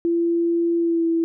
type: tone with pitch glide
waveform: sine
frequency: 338.9 to 331.2 Hz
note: E4 to E4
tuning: +48 to +8 cents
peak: -17 dBFS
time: 0.05-1.24 s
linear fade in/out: 0 ms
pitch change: -40 cents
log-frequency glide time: 0.77-1.06 s
effects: none